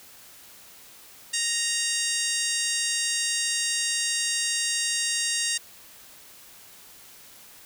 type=harmonic tone with a mistuned harmonic; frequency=932.3 Hz; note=A#5; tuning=in tune; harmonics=2 / 3 / 4 / 5 / 6 / 7 / 8 / 9 / 10; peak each=-33 / -33 / -33 / -33 / -33 / -33 / -33 / -33 / -33 dBFS; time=1.33-5.58 s; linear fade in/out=10 ms; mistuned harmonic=5; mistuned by=+20 cents; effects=white hiss -49 dBFS RMS until 7.65 s